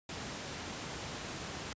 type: noise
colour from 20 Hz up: pink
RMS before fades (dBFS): -41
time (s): 0.09-1.73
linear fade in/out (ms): 2
effects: high-pass 80 Hz 12 dB/octave + resampled to 16000 Hz